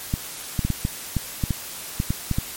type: clicks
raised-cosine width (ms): 5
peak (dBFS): -9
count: 12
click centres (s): 0.139 / 0.592 / 0.65 / 0.703 / 0.851 / 1.167 / 1.438 / 1.507 / 2.001 / 2.105 / 2.313 / 2.385
effects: white hiss -35 dBFS RMS until 2.56 s + MP3 64 kbps